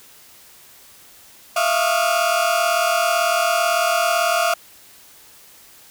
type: tone cluster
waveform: 35% pulse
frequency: 651 / 689 / 1107 / 1222 / 1425 Hz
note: E5 / F5 / C#6 / D#6 / F6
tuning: -22 / -24 / -3 / -32 / +34 cents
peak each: -21 / -18 / -27 / -23 / -24 dBFS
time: 1.56-4.54 s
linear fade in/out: 5 ms
effects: white hiss -47 dBFS RMS until 5.9 s